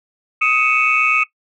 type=tone cluster; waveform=sine; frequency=1260 / 2231 / 2513 / 2641 Hz; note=D#6 / C#7 / D#7 / E7; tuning=+21 / +11 / +17 / +3 cents; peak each=-18 dBFS; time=0.41-1.24 s; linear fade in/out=10 ms; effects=noise-tail reverb RT60 0.1 s tail -18 dB re dry + tanh soft clip ceiling -3 dBFS